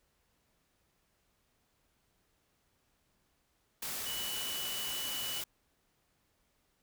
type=tone in noise; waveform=sine; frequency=2960 Hz; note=F#7; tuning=in tune; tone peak=-39 dBFS; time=4.06-5.41 s; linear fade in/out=5 ms; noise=white; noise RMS=-39 dBFS; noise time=3.82-5.44 s; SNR=-3 dB; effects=pink hiss -75 dBFS RMS until 6.82 s